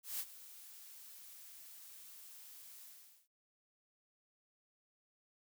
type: noise with ADSR envelope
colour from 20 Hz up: blue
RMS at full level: -39 dBFS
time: 0.03-3.28 s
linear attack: 160 ms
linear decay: 57 ms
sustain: -16 dB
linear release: 440 ms
effects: none